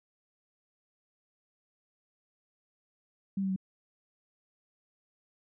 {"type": "tone with pitch steps", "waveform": "sine", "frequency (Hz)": [195.3, 192.06, 188.87], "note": ["G3", "G3", "F#3"], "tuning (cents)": [-6, -35, 36], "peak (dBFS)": -28, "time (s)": [3.37, 3.562], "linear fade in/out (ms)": 5, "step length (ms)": 64, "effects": []}